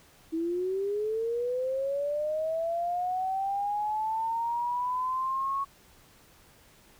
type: linear sweep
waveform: sine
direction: up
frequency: 319.8 to 1108.7 Hz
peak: -27 dBFS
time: 0.32-5.65 s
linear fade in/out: 20 ms
effects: pink hiss -58 dBFS RMS until 6.99 s